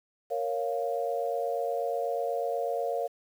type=chord; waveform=sine; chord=Bb minor; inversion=none; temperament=equal; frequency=466.2 / 554.4 / 698.5 Hz; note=Bb4 / Db5 / F5; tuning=0 / 0 / 0 cents; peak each=-32 / -32 / -32 dBFS; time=0.3-3.08 s; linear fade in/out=20 ms; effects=9-bit